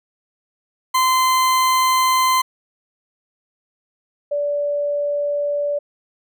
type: tone pair in turn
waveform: 40% pulse / sine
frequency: 1033 / 579.8 Hz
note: C6 / D5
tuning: -22 / -22 cents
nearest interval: minor seventh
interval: 1000 cents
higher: first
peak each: -13 / -18 dBFS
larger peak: first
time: 0.94-2.42 / 4.31-5.79 s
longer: neither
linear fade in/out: 10 ms
effects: none